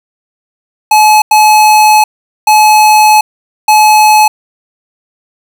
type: tone bursts at uneven times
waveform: square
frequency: 855 Hz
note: A5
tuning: 50 cents flat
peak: -3 dBFS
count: 4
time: 0.91-1.22 / 1.31-2.04 / 2.47-3.21 / 3.68-4.28 s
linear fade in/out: 5 ms
effects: none